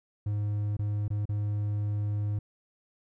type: tone with dropouts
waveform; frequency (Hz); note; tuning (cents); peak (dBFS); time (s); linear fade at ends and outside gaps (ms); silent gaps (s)
triangle; 103.83; G#2; 0; -25; 0.26-2.39; 5; 0.768-0.791 / 1.081-1.103 / 1.255-1.291
effects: none